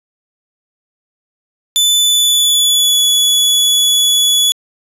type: tone with pitch glide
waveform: sawtooth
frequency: 3500 to 3406 Hz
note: A7 to G#7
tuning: -10 to +43 cents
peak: -6 dBFS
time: 1.76-4.52 s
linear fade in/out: 0 ms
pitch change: -47 cents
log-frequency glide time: 1.97-3.01 s
effects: resampled to 32000 Hz